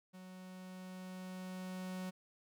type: tone with level ramp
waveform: 45% pulse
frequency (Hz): 185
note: F#3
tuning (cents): 0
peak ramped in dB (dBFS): -51 to -40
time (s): 0.13-2.11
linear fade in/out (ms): 20
effects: none